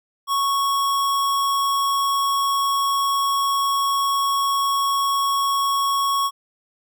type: tone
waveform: square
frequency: 1107 Hz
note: C#6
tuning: 3 cents flat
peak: -19 dBFS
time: 0.27-6.31 s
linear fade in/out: 50 ms
effects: none